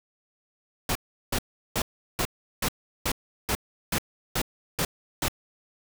pink noise bursts, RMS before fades -26 dBFS, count 11, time 0.89-5.283 s, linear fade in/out 2 ms, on 63 ms, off 370 ms, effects none

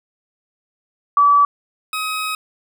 sine / 20% pulse tone pair in turn, 1150 / 1266.8 Hz, D6 / D#6, -37 / +31 cents, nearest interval major second, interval 168 cents, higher second, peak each -9 / -16 dBFS, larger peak first, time 1.17-1.45 / 1.93-2.35 s, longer second, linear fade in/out 2 ms, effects none

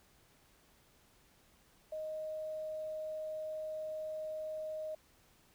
sine tone with quantisation, 623 Hz, D#5, 2 cents sharp, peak -38 dBFS, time 1.92-4.95 s, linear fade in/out 5 ms, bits 11, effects pink hiss -67 dBFS RMS until 5.54 s

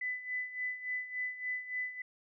sine tone with tremolo, 2001 Hz, B6, 22 cents sharp, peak -32 dBFS, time 0.01-2.02 s, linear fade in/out 5 ms, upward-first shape sine, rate 3.5 Hz, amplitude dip 75%, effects none

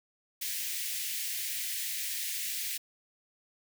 white high-pass noise, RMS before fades -35 dBFS, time 0.41-2.78 s, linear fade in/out 10 ms, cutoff 1800 Hz, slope 48 dB/octave, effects none

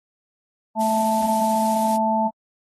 harmonic tone, 220 Hz, A3, in tune, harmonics 1 / 3 / 4, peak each -23 / -24 / -20 dBFS, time 0.75-2.31 s, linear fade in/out 50 ms
blue noise, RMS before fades -33 dBFS, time 0.8-1.97 s, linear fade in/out 10 ms
pink noise with exponential decay, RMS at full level -36 dBFS, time 1.22-1.32 s, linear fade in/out 2 ms, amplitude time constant 21 ms
effects AAC 32 kbps

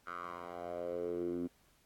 10% pulse tone with band-pass filter sweep, 87.4 Hz, F2, 2 cents sharp, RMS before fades -40 dBFS, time 0.06-1.48 s, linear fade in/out 20 ms, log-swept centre 1400 to 270 Hz, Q 4.7, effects pink hiss -70 dBFS RMS until 1.85 s + AAC 64 kbps

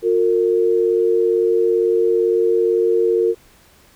sine tone pair together, 358.1 / 455.9 Hz, F4 / A#4, +43 / -39 cents, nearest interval major third, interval 418 cents, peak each -17 / -15 dBFS, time 0.02-3.35 s, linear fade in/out 50 ms, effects pink hiss -51 dBFS RMS until 3.95 s

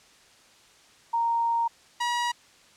sine / sawtooth tone pair in turn, 929 / 960.7 Hz, A#5 / B5, -6 / -48 cents, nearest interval minor second, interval 58 cents, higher second, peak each -22 / -21 dBFS, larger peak second, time 1.13-1.68 / 2-2.32 s, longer first, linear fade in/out 10 ms, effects white hiss -56 dBFS RMS until 2.76 s + low-pass 7000 Hz 12 dB/octave

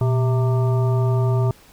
harmonic tone with a mistuned harmonic, 130.81 Hz, C3, in tune, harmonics 1 / 3 / 5 / 7 / 9, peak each -16 / -26 / -30 / -33 / -35 dBFS, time 0.01-1.51 s, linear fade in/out 2 ms, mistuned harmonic 1, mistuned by -140 cents, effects pink hiss -50 dBFS RMS until 1.72 s

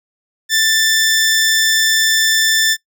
15% pulse tone, 1771 Hz, A6, 11 cents sharp, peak -5 dBFS, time 0.49-2.77 s, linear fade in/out 50 ms, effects noise-tail reverb RT60 0.1 s tail -20 dB re dry

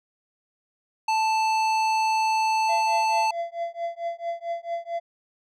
square tone, 880 Hz, A5, in tune, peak -21 dBFS, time 1.08-3.31 s, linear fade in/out 5 ms
triangle tone with tremolo, 680 Hz, F5, 46 cents flat, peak -22 dBFS, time 2.68-5 s, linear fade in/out 20 ms, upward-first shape triangle, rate 4.5 Hz, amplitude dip 100%
effects low-pass 6000 Hz 12 dB/octave

